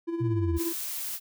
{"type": "tone with tremolo", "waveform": "triangle", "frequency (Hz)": 335.8, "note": "E4", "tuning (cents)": 32, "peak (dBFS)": -24, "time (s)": [0.07, 0.73], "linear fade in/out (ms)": 20, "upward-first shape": "sine", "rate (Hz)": 17, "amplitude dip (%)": 55}
{"type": "linear sweep", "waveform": "sine", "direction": "down", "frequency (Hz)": [126.7, 73.42], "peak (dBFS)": -25, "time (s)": [0.2, 0.59], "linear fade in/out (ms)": 20}
{"type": "noise", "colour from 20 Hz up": "blue", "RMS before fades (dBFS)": -34, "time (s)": [0.56, 1.2], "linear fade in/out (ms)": 50}
{"effects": []}